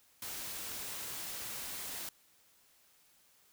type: noise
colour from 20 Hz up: white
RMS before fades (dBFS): -42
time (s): 0.22-2.09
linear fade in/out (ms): 2
effects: white hiss -67 dBFS RMS until 3.52 s